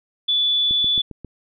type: tone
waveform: sine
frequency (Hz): 3460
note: A7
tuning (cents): -30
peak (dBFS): -16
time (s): 0.28-1.02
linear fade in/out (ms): 10
type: click train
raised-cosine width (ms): 3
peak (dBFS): -21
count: 5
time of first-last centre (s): 0.71-1.247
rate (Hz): 7.45
effects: none